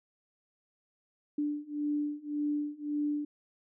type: beating tone pair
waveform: sine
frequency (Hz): 293.7 / 295.5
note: D4 / D4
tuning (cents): 0 / +11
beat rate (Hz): 1.8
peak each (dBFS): -34 / -33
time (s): 1.38-3.25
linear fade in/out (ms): 5
effects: none